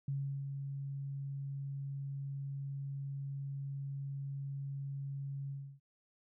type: tone with ADSR envelope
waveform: sine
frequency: 138.59 Hz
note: C#3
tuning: in tune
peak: -33 dBFS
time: 0.08-5.8 s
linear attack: 3 ms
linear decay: 360 ms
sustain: -5 dB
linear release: 300 ms
effects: none